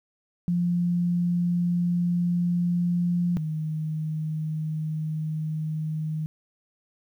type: tone pair in turn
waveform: sine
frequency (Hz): 174.61 / 155.87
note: F3 / D#3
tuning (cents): 0 / +3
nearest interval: major second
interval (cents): 197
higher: first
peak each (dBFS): -21 / -26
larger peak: first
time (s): 0.48-3.37 / 3.37-6.26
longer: neither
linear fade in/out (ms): 0
effects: 10-bit